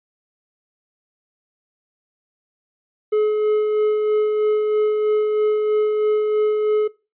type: tone with tremolo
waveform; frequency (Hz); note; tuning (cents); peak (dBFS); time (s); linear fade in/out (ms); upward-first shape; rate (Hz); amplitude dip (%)
triangle; 425.7; G#4; +43; -12; 3.12-6.88; 10; sine; 3.1; 30
effects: noise-tail reverb RT60 0.3 s tail -21 dB re dry + resampled to 8000 Hz